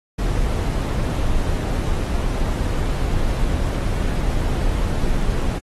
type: noise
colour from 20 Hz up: brown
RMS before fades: -20 dBFS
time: 0.18-5.59 s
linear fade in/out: 10 ms
effects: AAC 32 kbps